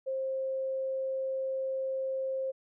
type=tone; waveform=sine; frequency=530 Hz; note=C5; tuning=22 cents sharp; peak=-30 dBFS; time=0.06-2.52 s; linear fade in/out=20 ms; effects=none